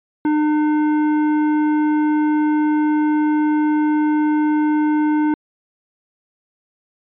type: tone with hard clipping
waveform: triangle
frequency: 302.7 Hz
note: D#4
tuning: 48 cents flat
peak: -16 dBFS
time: 0.25-5.34 s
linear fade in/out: 2 ms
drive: 14 dB
effects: resampled to 8000 Hz